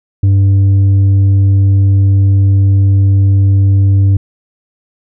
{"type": "tone with tanh clipping", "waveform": "sine", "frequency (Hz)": 98, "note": "G2", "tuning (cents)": 0, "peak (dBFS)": -6, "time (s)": [0.23, 4.17], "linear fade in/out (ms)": 5, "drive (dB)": 4, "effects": []}